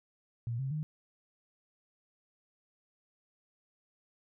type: tone with pitch steps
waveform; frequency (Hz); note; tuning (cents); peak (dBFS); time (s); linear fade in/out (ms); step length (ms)
sine; 117.4 / 134.08 / 153.13; A#2 / C3 / D#3; +13 / +43 / -27; -32; 0.47-0.83; 0; 120
effects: none